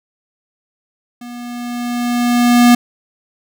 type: tone with level ramp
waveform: square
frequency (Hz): 241.6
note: B3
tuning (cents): -38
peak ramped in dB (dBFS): -30 to -5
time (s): 1.21-2.75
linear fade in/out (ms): 5
effects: none

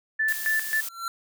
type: tone with tremolo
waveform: sine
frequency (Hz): 1756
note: A6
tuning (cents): -4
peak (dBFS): -21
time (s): 0.19-0.81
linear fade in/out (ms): 10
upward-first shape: square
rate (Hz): 3.7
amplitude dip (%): 80
type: noise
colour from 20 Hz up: blue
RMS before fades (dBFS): -33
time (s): 0.28-0.89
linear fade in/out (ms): 5
type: tone with exponential growth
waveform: square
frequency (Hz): 1359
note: F6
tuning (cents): -48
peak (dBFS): -26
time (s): 0.75-1.08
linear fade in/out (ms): 1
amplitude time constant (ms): 71
effects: none

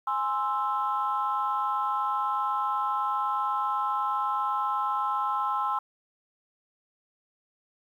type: chord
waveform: sine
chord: Ab augmented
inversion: none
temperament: equal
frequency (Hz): 830.6 / 1046.5 / 1318.5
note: Ab5 / C6 / E6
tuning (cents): 0 / 0 / 0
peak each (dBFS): -30 / -28 / -29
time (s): 0.07-5.79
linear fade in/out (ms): 5
effects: tanh soft clip ceiling -17 dBFS + 10-bit

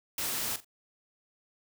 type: noise with echo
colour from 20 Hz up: white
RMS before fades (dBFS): -33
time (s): 0.18-0.56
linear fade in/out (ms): 2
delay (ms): 43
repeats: 2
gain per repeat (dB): -14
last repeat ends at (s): 0.646
effects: none

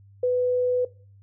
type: tone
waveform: sine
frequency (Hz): 497.6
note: B4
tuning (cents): +13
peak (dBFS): -19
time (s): 0.23-0.85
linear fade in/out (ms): 5
effects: noise-tail reverb RT60 0.4 s tail -20 dB re dry + added 99 Hz sine -49 dBFS peak until 1.22 s

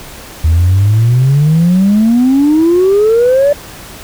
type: exponential sweep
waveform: sine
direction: up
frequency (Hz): 77.78 to 588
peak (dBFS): -4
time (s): 0.44-3.53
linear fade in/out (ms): 5
effects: tanh soft clip ceiling -3 dBFS + pink hiss -31 dBFS RMS until 4.03 s

